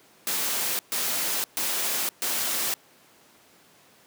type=noise bursts; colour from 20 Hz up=white; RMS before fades=-27 dBFS; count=4; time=0.27-2.74 s; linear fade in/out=0 ms; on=520 ms; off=130 ms; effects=pink hiss -56 dBFS RMS until 4.06 s + high-pass 200 Hz 12 dB/octave